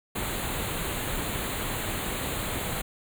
pink band-stop noise, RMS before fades -31 dBFS, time 0.15-2.82 s, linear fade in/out 10 ms, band 4300 to 6700 Hz, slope 96 dB/octave, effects none

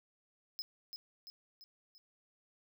square tone with echo, 5100 Hz, D#8, 42 cents sharp, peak -39 dBFS, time 0.59-0.62 s, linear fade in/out 0 ms, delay 340 ms, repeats 4, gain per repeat -5 dB, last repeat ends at 1.98 s, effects none

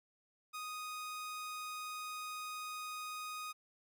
sawtooth tone, 1244.5 Hz, D#6, in tune, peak -38 dBFS, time 0.53-3.53 s, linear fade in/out 20 ms, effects none

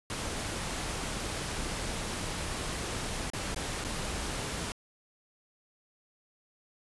pink noise with dropouts, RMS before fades -35 dBFS, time 0.1-4.72 s, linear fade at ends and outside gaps 1 ms, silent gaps 3.301-3.334 / 3.546-3.561 / 3.841-3.847 s, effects resampled to 24000 Hz

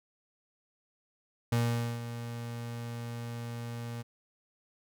35% pulse tone with ADSR envelope, 118 Hz, A#2, 22 cents sharp, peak -23 dBFS, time 1.52-4.03 s, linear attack 5 ms, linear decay 470 ms, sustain -12 dB, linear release 21 ms, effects none

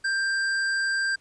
sine tone with tanh clipping, 1582 Hz, G6, 15 cents sharp, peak -25 dBFS, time 0.04-1.16 s, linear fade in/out 10 ms, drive 16 dB, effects pink hiss -62 dBFS RMS until 1.2 s + resampled to 22050 Hz

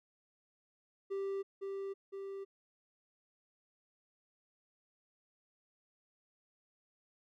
triangle tone with echo, 392 Hz, G4, in tune, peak -33 dBFS, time 1.1-1.43 s, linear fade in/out 20 ms, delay 510 ms, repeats 2, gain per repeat -3 dB, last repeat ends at 2.45 s, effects none

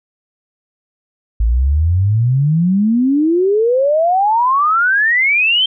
sine exponential sweep, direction up, 53 to 3176 Hz, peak -10 dBFS, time 1.4-5.66 s, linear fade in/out 5 ms, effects none

